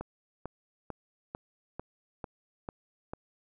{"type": "click train", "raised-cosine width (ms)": 1, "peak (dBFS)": -23, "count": 8, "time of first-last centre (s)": [0.01, 3.135], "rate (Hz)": 2.24, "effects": []}